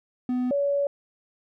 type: tone pair in turn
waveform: triangle / sine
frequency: 250 / 566.1 Hz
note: B3 / C#5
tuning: +21 / +36 cents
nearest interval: octave + major second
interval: 1415 cents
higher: second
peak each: -21 dBFS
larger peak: neither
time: 0.29-0.51 / 0.51-0.87 s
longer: second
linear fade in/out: 2 ms
effects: none